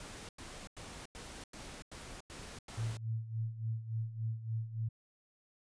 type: noise bursts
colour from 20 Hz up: pink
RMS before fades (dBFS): -48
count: 8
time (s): 0-2.971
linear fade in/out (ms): 2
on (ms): 290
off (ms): 93
type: tone with tremolo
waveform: sine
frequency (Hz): 112.3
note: A2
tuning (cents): +36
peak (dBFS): -32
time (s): 2.77-4.89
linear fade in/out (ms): 10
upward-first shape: sine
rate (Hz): 3.5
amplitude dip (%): 75
effects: resampled to 22050 Hz